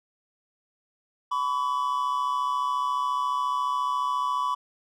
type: tone pair together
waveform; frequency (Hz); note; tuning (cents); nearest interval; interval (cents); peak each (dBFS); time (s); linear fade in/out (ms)
triangle; 1000 / 1134.3; B5 / C#6; +21 / +39; major second; 218; -25; 1.31-4.55; 10
effects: none